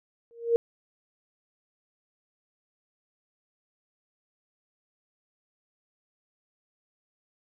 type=tone with exponential growth; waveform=sine; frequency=466.2 Hz; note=A#4; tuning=in tune; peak=-15 dBFS; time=0.31-0.56 s; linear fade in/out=0 ms; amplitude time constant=53 ms; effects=none